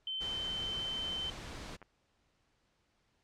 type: tone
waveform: sine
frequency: 3084 Hz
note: G7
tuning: 29 cents flat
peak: -35 dBFS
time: 0.07-1.3 s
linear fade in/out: 2 ms
type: noise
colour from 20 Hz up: pink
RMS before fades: -45 dBFS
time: 0.2-1.77 s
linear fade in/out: 20 ms
type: clicks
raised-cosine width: 0.5 ms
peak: -37 dBFS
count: 2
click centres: 1.817 / 1.827 s
effects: pink hiss -75 dBFS RMS until 3.23 s + low-pass 6000 Hz 12 dB/octave